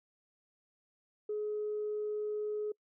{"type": "tone", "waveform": "sine", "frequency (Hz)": 422, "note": "G#4", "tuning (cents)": 28, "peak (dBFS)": -32, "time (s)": [1.29, 2.72], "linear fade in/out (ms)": 5, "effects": ["noise-tail reverb RT60 0.1 s tail -26 dB re dry", "tanh soft clip ceiling -28 dBFS"]}